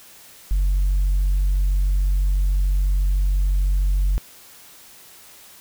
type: tone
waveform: sine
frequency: 46.9 Hz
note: F#1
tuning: 24 cents sharp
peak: -14 dBFS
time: 0.51-4.18 s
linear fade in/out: 0 ms
effects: tanh soft clip ceiling -14 dBFS + white hiss -46 dBFS RMS until 5.6 s